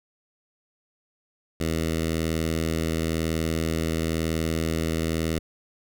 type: tone with notch filter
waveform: 10% pulse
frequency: 81 Hz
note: E2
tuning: 30 cents flat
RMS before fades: -26 dBFS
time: 1.6-5.39 s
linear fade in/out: 5 ms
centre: 1000 Hz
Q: 1.4
effects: none